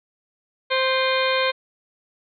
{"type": "harmonic tone with a mistuned harmonic", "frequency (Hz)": 523.3, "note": "C5", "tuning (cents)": 0, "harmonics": [1, 2, 3, 4, 5, 6, 7, 8], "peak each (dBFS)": [-22, -25, -27, -28, -29, -30, -30, -31], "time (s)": [0.7, 1.52], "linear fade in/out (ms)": 20, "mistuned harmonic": 5, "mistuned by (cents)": -120, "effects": []}